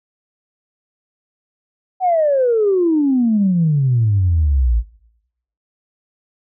sine exponential sweep, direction down, 763 to 53 Hz, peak -11 dBFS, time 2-4.83 s, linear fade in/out 50 ms, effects noise-tail reverb RT60 0.8 s tail -21 dB re dry + tanh soft clip ceiling -7 dBFS

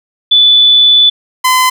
sine / sawtooth tone pair in turn, 3479 / 1021.3 Hz, A7 / C6, -20 / -42 cents, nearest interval octave + major sixth, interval 2122 cents, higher first, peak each -3 dBFS, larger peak neither, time 0.31-1.1 / 1.44-1.7 s, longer first, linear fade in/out 10 ms, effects none

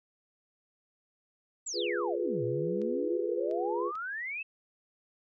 sine exponential two-way sweep, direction down then up, 7960 to 116.54 to 2682 Hz, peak -34 dBFS, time 1.66-4.43 s, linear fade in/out 10 ms, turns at 2.44 s
sine chord, F diminished, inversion none, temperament equal, 349.2 / 415.3 / 493.9 Hz, F4 / Ab4 / Cb5, 0 / 0 / 0 cents, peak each -34 dBFS, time 1.73-3.92 s, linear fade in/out 50 ms
clicks, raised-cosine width 0.2 ms, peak -36 dBFS, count 3, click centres 2.817 / 3.512 / 3.954 s
effects none

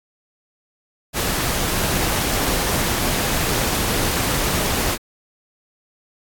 pink noise, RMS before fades -21 dBFS, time 1.13-4.98 s, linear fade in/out 50 ms, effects AAC 64 kbps

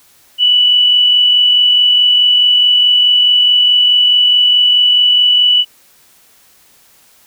sine tone with amplitude modulation, 2960 Hz, F#7, in tune, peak -5 dBFS, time 0.38-5.65 s, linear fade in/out 50 ms, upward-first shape sine, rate 44.7 Hz, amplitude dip 30%, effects white hiss -48 dBFS RMS until 7.26 s

